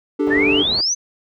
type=chord; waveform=triangle; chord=D suspended fourth; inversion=none; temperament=equal; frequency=293.7 / 392 / 440 Hz; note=D4 / G4 / A4; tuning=0 / 0 / 0 cents; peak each=-16 / -19 / -20 dBFS; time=0.19-0.63 s; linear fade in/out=10 ms
type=low-pass noise; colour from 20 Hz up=white; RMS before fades=-30 dBFS; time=0.27-0.81 s; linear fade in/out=0 ms; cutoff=640 Hz; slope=12 dB/octave
type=exponential sweep; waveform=sine; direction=up; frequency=1704 to 6272 Hz; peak=-16 dBFS; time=0.3-0.95 s; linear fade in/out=20 ms
effects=none